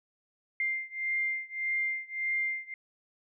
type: beating tone pair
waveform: sine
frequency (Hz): 2100 / 2101.7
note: C7 / C7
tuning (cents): +6 / +7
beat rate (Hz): 1.7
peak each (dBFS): -32 / -33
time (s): 0.6-2.74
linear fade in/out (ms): 2
effects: none